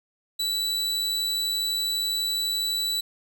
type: tone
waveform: 40% pulse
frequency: 3951 Hz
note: B7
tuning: in tune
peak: -23 dBFS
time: 0.39-3.01 s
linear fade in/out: 10 ms
effects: none